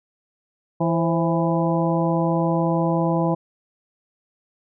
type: harmonic tone with a mistuned harmonic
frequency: 166 Hz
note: E3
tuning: 12 cents sharp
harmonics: 1 / 2 / 3 / 4 / 5 / 6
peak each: -21 / -24 / -26 / -27 / -28 / -29 dBFS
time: 0.8-3.35 s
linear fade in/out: 10 ms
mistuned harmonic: 3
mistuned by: +77 cents
effects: none